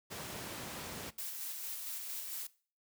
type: noise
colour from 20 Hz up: pink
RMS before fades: -43 dBFS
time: 0.1-1.11 s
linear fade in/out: 20 ms
type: noise with tremolo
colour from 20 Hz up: blue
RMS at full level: -41 dBFS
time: 1.18-2.47 s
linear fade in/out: 5 ms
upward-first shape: square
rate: 4.4 Hz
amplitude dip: 25%
effects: noise-tail reverb RT60 0.4 s tail -19 dB re dry + high-pass 100 Hz 12 dB/octave